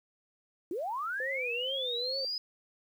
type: linear sweep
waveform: sine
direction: up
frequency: 311.1 to 5050 Hz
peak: -32 dBFS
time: 0.71-2.38 s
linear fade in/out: 2 ms
type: tone with vibrato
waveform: sine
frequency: 507 Hz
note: B4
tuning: 45 cents sharp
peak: -36 dBFS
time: 1.2-2.25 s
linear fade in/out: 2 ms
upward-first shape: triangle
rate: 2.3 Hz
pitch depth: 140 cents each way
effects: 10-bit